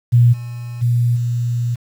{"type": "tone with level steps", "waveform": "sine", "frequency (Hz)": 119.9, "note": "A#2", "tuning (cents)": 49, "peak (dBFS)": [-7, -25, -12, -16], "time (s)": [0.12, 1.76], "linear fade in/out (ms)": 20, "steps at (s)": [0.32, 0.81, 1.15], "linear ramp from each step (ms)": 20, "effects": ["7-bit"]}